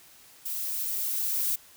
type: noise with level ramp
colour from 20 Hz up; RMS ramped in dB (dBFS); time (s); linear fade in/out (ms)
violet; -33 to -27; 0.45-1.56; 10
effects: white hiss -54 dBFS RMS until 1.76 s